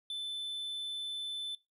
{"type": "tone", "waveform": "triangle", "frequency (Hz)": 3520, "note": "A7", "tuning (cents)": 0, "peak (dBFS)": -34, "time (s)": [0.1, 1.55], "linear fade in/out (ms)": 2, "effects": ["noise-tail reverb RT60 0.2 s tail -20 dB re dry", "resampled to 32000 Hz"]}